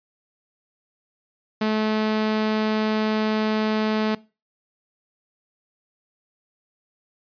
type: tone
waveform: sawtooth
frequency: 216.2 Hz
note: A3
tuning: 30 cents flat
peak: -16 dBFS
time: 1.61-4.15 s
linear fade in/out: 5 ms
effects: noise-tail reverb RT60 0.3 s tail -21 dB re dry + resampled to 11025 Hz